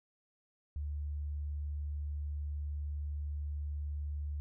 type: tone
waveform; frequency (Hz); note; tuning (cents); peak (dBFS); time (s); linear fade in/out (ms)
sine; 73.4; D2; 0; -35; 0.76-4.4; 0
effects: none